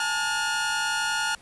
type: tone cluster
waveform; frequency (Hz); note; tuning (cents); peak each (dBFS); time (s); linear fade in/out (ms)
sawtooth; 837 / 888 / 1431; G#5 / A5 / F6; +13 / +16 / +42; -30 / -27 / -22; 0-1.35; 2
effects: pink hiss -53 dBFS RMS until 1.41 s + resampled to 24000 Hz